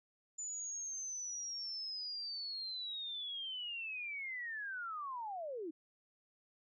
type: linear sweep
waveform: sine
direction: down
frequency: 7040 to 296.8 Hz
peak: -40 dBFS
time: 0.38-5.71 s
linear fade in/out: 10 ms
effects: none